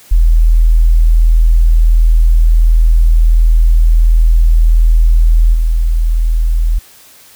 sine tone with level steps, 40.71 Hz, E1, 21 cents flat, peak -4 / -8 dBFS, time 0.11-6.79 s, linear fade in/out 10 ms, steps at 5.53 s, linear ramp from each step 20 ms, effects white hiss -41 dBFS RMS until 7.35 s

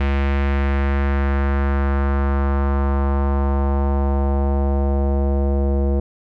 square tone with low-pass filter sweep, 69.3 Hz, C#2, in tune, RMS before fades -18 dBFS, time 0-6 s, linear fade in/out 5 ms, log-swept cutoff 2400 to 530 Hz, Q 1.8, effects none

